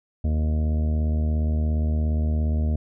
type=harmonic tone; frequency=77.2 Hz; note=D#2; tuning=13 cents flat; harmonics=1 / 2 / 3 / 4 / 5 / 6 / 7 / 8 / 9; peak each=-20 / -33 / -30 / -43 / -44 / -45 / -48 / -41 / -48 dBFS; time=0.24-2.76 s; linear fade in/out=5 ms; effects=none